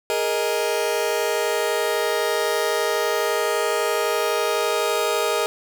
sawtooth chord, Ab suspended second, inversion none, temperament just, 415.3 / 467.2 / 623 Hz, Ab4 / Bb4 / Eb5, 0 / +4 / +2 cents, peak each -21 / -20 / -21 dBFS, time 0.1-5.46 s, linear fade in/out 0 ms, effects none

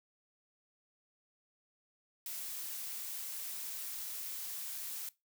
blue noise, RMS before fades -42 dBFS, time 2.26-5.09 s, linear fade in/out 2 ms, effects noise-tail reverb RT60 0.2 s tail -19 dB re dry

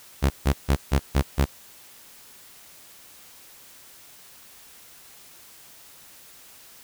sawtooth tone bursts, 69.3 Hz, C#2, in tune, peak -13 dBFS, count 6, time 0.22-1.456 s, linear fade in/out 20 ms, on 81 ms, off 150 ms, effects white hiss -49 dBFS RMS until 6.83 s

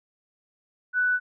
sine tone, 1488 Hz, F#6, 9 cents sharp, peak -20 dBFS, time 0.93-1.2 s, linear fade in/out 50 ms, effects none

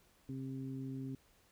harmonic tone, 133.1 Hz, C3, 30 cents sharp, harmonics 1 / 2 / 3, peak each -43 / -42 / -54 dBFS, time 0.29-1.15 s, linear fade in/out 2 ms, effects pink hiss -69 dBFS RMS until 1.51 s

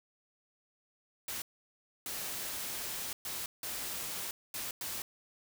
white noise bursts at uneven times, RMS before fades -39 dBFS, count 6, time 1.28-1.42 / 2.06-3.13 / 3.25-3.46 / 3.63-4.31 / 4.54-4.71 / 4.81-5.02 s, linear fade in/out 2 ms, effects none

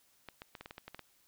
clicks, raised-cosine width 0.3 ms, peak -29 dBFS, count 10, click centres 0.287 / 0.419 / 0.552 / 0.61 / 0.659 / 0.709 / 0.781 / 0.88 / 0.946 / 0.993 s, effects white hiss -69 dBFS RMS until 1.27 s

